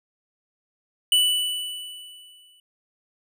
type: tone with exponential decay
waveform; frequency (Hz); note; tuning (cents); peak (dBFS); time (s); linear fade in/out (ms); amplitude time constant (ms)
square; 2971; F#7; +6; -15; 1.12-2.6; 2; 320
effects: none